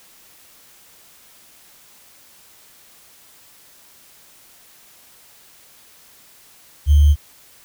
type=tone with sample-and-hold; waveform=sine; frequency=73.42 Hz; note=D2; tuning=in tune; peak=-8 dBFS; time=6.86-7.16 s; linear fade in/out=50 ms; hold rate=3150 Hz; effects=white hiss -49 dBFS RMS until 7.64 s